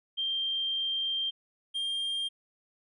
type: tone pair in turn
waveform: sine / triangle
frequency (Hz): 3172 / 3200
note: G7 / G7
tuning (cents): +20 / +35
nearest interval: unison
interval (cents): 15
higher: second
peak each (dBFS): -28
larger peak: neither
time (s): 0.17-1.31 / 1.74-2.29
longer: first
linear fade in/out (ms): 20
effects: resampled to 24000 Hz